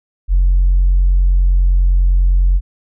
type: tone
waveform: sine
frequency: 44.97 Hz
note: F#1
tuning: 49 cents flat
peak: -7 dBFS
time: 0.28-2.61 s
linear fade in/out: 50 ms
effects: tanh soft clip ceiling -5 dBFS